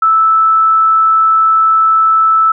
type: tone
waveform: sine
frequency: 1314 Hz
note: E6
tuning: 6 cents flat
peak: -6 dBFS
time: 0.02-2.52 s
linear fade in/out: 5 ms
effects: none